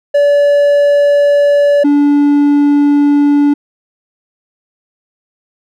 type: tone pair in turn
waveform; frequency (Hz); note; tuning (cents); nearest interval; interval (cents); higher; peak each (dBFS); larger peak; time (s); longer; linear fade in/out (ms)
triangle; 575 / 288.7; D5 / D4; -37 / -30; octave; 1193; first; -4; neither; 0.14-1.84 / 1.84-3.54; neither; 10
effects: none